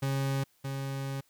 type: tone pair in turn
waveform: 40% pulse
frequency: 136.4 / 136.4 Hz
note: C#3 / C#3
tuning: -28 / -28 cents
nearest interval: unison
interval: 0 cents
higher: neither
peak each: -27 / -32 dBFS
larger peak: first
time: 0.02-0.44 / 0.64-1.21 s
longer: second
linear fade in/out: 10 ms
effects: white hiss -68 dBFS RMS until 1.29 s